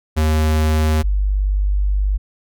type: tone pair in turn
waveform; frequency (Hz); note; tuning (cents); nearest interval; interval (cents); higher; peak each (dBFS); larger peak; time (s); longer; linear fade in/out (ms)
square / sine; 77.78 / 49.35; D#2 / G1; 0 / +12; minor sixth; 788; first; -14; neither; 0.16-1.03 / 1.03-2.18; second; 20
effects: none